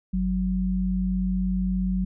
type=tone pair together; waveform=sine; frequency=49.24 / 185.9 Hz; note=G1 / F#3; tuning=+8 / +8 cents; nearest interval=octave + major seventh; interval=2300 cents; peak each=-27 / -23 dBFS; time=0.13-2.05 s; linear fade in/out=10 ms; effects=none